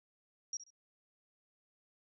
sine tone with echo, 5660 Hz, F8, 22 cents sharp, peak -36 dBFS, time 0.53-0.57 s, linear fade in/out 2 ms, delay 67 ms, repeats 2, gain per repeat -13 dB, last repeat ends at 0.704 s, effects none

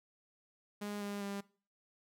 sawtooth tone with pitch steps, 205.9 / 202.9 / 200 Hz, G#3 / G#3 / G3, -15 / -40 / +35 cents, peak -35 dBFS, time 0.81-1.41 s, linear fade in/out 10 ms, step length 200 ms, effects noise-tail reverb RT60 0.4 s tail -21 dB re dry

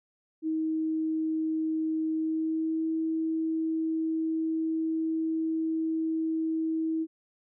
sine tone with pitch glide, 317 to 321.4 Hz, D#4 to E4, +32 to -44 cents, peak -26 dBFS, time 0.42-7.07 s, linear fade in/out 50 ms, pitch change +24 cents, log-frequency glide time 2.13-2.86 s, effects none

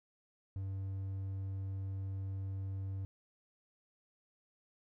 triangle tone, 96.6 Hz, G2, 25 cents flat, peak -35 dBFS, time 0.56-3.05 s, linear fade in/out 0 ms, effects none

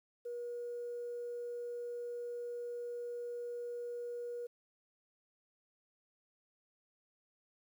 sine tone, 480 Hz, B4, 49 cents flat, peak -38 dBFS, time 0.25-4.47 s, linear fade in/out 10 ms, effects tanh soft clip ceiling -35 dBFS + 11-bit

